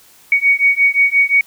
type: beating tone pair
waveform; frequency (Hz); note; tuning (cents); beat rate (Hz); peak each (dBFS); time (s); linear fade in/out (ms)
sine; 2237 / 2242.7; C#7 / C#7; +15 / +20; 5.7; -13; 0.32-1.41; 2
effects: white hiss -47 dBFS RMS until 1.46 s